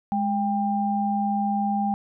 sine tone pair together, 207.7 / 795.6 Hz, G#3 / G5, 0 / +25 cents, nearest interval octave + major seventh, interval 2325 cents, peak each -24 dBFS, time 0.12-1.94 s, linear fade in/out 0 ms, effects none

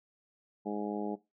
harmonic tone, 103.83 Hz, G#2, in tune, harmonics 2 / 3 / 4 / 5 / 6 / 7 / 8, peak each -37 / -39 / -39 / -46 / -45 / -44 / -43 dBFS, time 0.65-1.16 s, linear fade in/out 20 ms, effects noise-tail reverb RT60 0.2 s tail -17 dB re dry

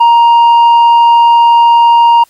sine tone with tanh clipping, 937 Hz, A#5, 9 cents sharp, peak -3 dBFS, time 0-2.24 s, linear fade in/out 10 ms, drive 4 dB, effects white hiss -48 dBFS RMS until 2.29 s + MP3 64 kbps

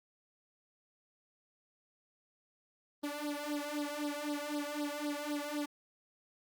sawtooth tone with flanger, 293.7 Hz, D4, in tune, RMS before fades -38 dBFS, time 3.03-5.66 s, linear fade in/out 10 ms, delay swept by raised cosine 0.21 to 2.01 ms, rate 3.9 Hz, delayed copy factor +1, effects Opus 32 kbps

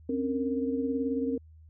sine tone cluster, 263.6 / 282 / 463.3 Hz, C4 / C#4 / A#4, +13 / +30 / -11 cents, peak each -29 / -35 / -32 dBFS, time 0.09-1.38 s, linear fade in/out 5 ms, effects added 79 Hz sine -50 dBFS peak until 1.69 s

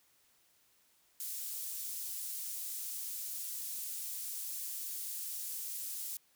pink high-pass noise, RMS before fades -41 dBFS, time 1.2-6.17 s, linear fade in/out 2 ms, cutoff 9300 Hz, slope 12 dB/octave, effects white hiss -70 dBFS RMS until 6.35 s

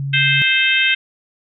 sine tone, 138.59 Hz, C#3, in tune, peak -20 dBFS, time 0-0.42 s, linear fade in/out 0 ms
harmonic tone, 523.3 Hz, C5, in tune, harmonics 3 / 4 / 5 / 6 / 7, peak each -19 / -19 / -17 / -19 / -24 dBFS, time 0.13-0.95 s, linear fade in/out 10 ms
effects none

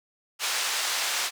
white band-pass noise, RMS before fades -28 dBFS, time 0.39-1.31 s, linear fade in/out 50 ms, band 770 to 6200 Hz, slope 12 dB/octave, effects none

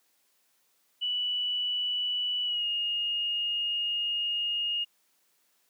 sine tone with pitch glide, 2958 to 2851 Hz, F#7 to F7, -1 to +35 cents, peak -27 dBFS, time 1.01-4.85 s, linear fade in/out 20 ms, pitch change -64 cents, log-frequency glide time 2.44-2.66 s, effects white hiss -70 dBFS RMS until 5.69 s + high-pass 200 Hz 12 dB/octave

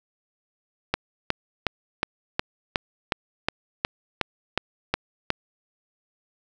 click train, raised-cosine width 0.3 ms, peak -5 dBFS, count 13, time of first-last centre 0.94-5.304 s, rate 2.75 Hz, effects none

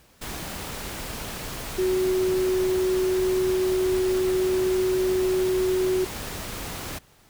sine tone in noise, 371.6 Hz, F#4, 7 cents sharp, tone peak -20 dBFS, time 1.78-6.05 s, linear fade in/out 10 ms, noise pink, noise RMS -34 dBFS, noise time 0.21-6.99 s, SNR +11 dB, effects pink hiss -57 dBFS RMS until 7.29 s

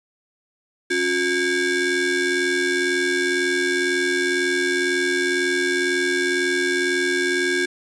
35% pulse ring-modulated tone, 634 Hz, D#5, 32 cents sharp, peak -14 dBFS, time 0.9-7.66 s, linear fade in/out 10 ms, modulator 992 Hz, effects resampled to 22050 Hz + 8-bit

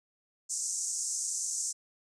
pink band-pass noise, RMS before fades -34 dBFS, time 0.49-1.73 s, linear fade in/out 20 ms, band 6100 to 8500 Hz, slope 48 dB/octave, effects none

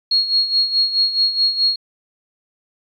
sine tone with tremolo, 4299 Hz, C8, 46 cents sharp, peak -11 dBFS, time 0.11-1.76 s, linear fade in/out 5 ms, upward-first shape sine, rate 4.7 Hz, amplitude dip 70%, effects MP3 96 kbps

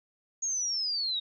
sine linear sweep, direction down, 6645 to 3729 Hz, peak -28 dBFS, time 0.42-1.2 s, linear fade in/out 10 ms, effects none

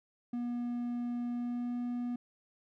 triangle tone with pitch glide, 241 to 243 Hz, B3 to B3, -42 to -28 cents, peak -31 dBFS, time 0.33-2.16 s, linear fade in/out 5 ms, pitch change +14 cents, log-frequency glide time 1.31-1.77 s, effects none

